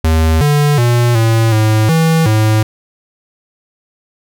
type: tone with pitch steps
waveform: square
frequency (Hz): 80.1 / 146.5 / 120 / 113.2 / 108.7 / 162.4 / 108.6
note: E2 / D3 / B2 / A2 / A2 / E3 / A2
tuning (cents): -49 / -4 / -49 / +50 / -21 / -26 / -22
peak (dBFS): -9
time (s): 0.04-2.63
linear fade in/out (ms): 5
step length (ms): 370
effects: none